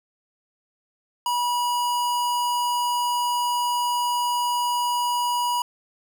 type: tone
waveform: square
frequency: 970 Hz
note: B5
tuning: 31 cents flat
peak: -22 dBFS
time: 1.26-5.62 s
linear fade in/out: 2 ms
effects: none